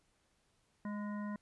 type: harmonic tone with a mistuned harmonic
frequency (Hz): 207.7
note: G#3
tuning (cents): 0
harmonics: 1 / 3 / 5 / 7 / 9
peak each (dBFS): -38 / -51 / -49 / -56 / -54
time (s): 0.85-1.36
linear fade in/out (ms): 2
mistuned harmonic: 5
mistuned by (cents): -31
effects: pink hiss -75 dBFS RMS until 1.41 s + resampled to 24000 Hz